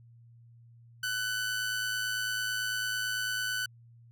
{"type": "tone with amplitude modulation", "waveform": "sawtooth", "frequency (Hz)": 1500, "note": "F#6", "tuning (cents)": 23, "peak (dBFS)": -25, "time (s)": [1.03, 3.66], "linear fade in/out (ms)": 5, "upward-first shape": "sine", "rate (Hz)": 109, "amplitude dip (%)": 40, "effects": ["added 117 Hz sine -53 dBFS peak until 4.11 s"]}